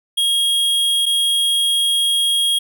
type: tone pair in turn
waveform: square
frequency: 3272 / 3272 Hz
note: G#7 / G#7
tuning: -26 / -26 cents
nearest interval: unison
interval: 0 cents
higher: neither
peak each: -15 dBFS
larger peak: neither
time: 0.17-1.06 / 1.06-2.59 s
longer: second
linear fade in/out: 10 ms
effects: none